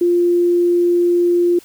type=tone; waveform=sine; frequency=349.2 Hz; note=F4; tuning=in tune; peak=-11 dBFS; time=0.01-1.59 s; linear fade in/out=5 ms; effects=white hiss -46 dBFS RMS until 1.64 s